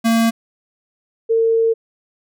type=tone pair in turn; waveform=square / sine; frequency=228.1 / 453.6 Hz; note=A#3 / A#4; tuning=-37 / -47 cents; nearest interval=octave; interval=1190 cents; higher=second; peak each=-13 / -12 dBFS; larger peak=second; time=0.04-0.31 / 1.29-1.74 s; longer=second; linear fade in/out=20 ms; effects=none